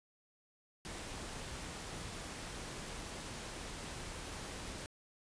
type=noise; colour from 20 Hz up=pink; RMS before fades=-45 dBFS; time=0.85-4.86 s; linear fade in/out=0 ms; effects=resampled to 22050 Hz